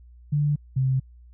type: tone pair in turn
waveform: sine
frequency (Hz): 146.83 / 131.68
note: D3 / C3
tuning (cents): 0 / +11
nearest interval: major second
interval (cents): 189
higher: first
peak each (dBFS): -19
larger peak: neither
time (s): 0.32-0.56 / 0.76-1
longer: neither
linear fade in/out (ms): 10
effects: added 60 Hz sine -46 dBFS peak until 1.33 s